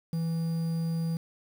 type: tone with quantisation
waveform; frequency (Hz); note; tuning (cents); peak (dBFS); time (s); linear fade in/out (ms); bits
triangle; 164.81; E3; 0; -25; 0.13-1.17; 2; 8
effects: none